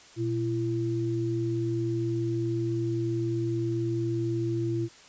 sine tone pair together, 119.4 / 337.7 Hz, A#2 / E4, +42 / +42 cents, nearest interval octave + tritone, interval 1800 cents, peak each -29 / -28 dBFS, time 0.16-4.89 s, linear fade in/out 50 ms, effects white hiss -52 dBFS RMS until 5.08 s + resampled to 16000 Hz

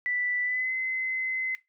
sine tone with pitch glide, 1975.5 to 2048 Hz, B6 to C7, 0 to -38 cents, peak -26 dBFS, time 0.06-1.55 s, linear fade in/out 0 ms, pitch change +62 cents, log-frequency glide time 0.43-0.73 s, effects noise-tail reverb RT60 0.2 s tail -19 dB re dry

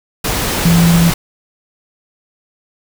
sine tone in noise, 169.1 Hz, E3, 44 cents sharp, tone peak -7 dBFS, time 0.65-1.1 s, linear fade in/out 5 ms, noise pink, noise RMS -17 dBFS, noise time 0.24-1.14 s, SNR +7 dB, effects none

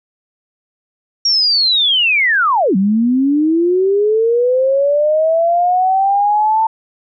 sine linear two-way sweep, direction down then up, 5630 to 185 to 896 Hz, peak -10 dBFS, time 1.25-6.67 s, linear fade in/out 5 ms, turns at 2.76 s, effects none

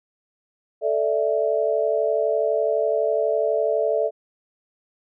sine chord, A suspended fourth, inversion none, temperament equal, 440 / 587.3 / 659.3 Hz, A4 / D5 / E5, 0 / 0 / 0 cents, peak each -23 dBFS, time 0.81-4.11 s, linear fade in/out 50 ms, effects none

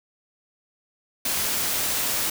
white noise, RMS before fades -25 dBFS, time 1.25-2.3 s, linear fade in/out 5 ms, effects none

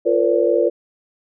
sine tone cluster, 347 / 457.1 / 502 / 573 Hz, F4 / A#4 / B4 / D5, -11 / -34 / +28 / -43 cents, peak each -19 dBFS, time 0.05-0.7 s, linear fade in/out 20 ms, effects none

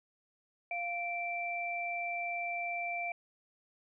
sine tone pair together, 696.6 / 2343 Hz, F5 / D7, -5 / -5 cents, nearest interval octave + major sixth, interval 2100 cents, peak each -37 / -36 dBFS, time 0.71-3.12 s, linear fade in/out 2 ms, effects none

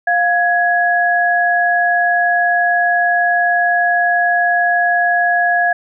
sine tone pair together, 702.6 / 1671 Hz, F5 / G#6, +10 / +10 cents, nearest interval octave + minor third, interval 1500 cents, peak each -14 dBFS, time 0.07-5.73 s, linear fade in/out 5 ms, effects none

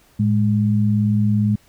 sine tone pair together, 110.03 / 207.7 Hz, A2 / G#3, 0 / 0 cents, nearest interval major seventh, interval 1100 cents, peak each -17 dBFS, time 0.19-1.56 s, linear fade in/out 10 ms, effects pink hiss -55 dBFS RMS until 1.68 s

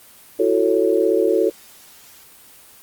sine chord, F# minor seventh, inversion third, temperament just, 333 / 370 / 444 / 555 Hz, E4 / F#4 / A4 / C#5, +18 / 0 / +16 / +2 cents, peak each -21 / -19 / -18 / -22 dBFS, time 0.39-1.5 s, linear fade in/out 10 ms, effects white hiss -46 dBFS RMS until 2.82 s + Opus 24 kbps

